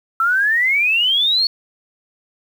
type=exponential sweep; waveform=sine; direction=up; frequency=1318.5 to 4435 Hz; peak=-13 dBFS; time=0.2-1.47 s; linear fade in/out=2 ms; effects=7-bit